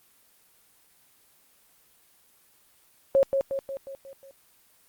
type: tone with echo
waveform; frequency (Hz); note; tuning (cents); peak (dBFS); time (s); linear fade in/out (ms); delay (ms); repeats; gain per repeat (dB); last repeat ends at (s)
sine; 545; C#5; -29; -16; 3.15-3.23; 0; 180; 6; -5; 4.31
effects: white hiss -61 dBFS RMS until 4.88 s + Opus 24 kbps